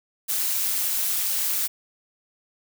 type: noise with amplitude modulation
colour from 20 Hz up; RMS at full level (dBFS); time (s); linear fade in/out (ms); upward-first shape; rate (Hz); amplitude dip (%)
blue; -22; 0.28-1.68; 20; sine; 198; 60
effects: none